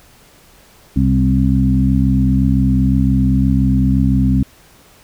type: harmonic tone with a mistuned harmonic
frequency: 65.8 Hz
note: C2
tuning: 10 cents sharp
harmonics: 1 / 2 / 3 / 4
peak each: -16 / -16 / -16 / -16 dBFS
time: 0.96-4.43 s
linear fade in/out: 5 ms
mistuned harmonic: 2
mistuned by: -26 cents
effects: pink hiss -47 dBFS RMS until 5.03 s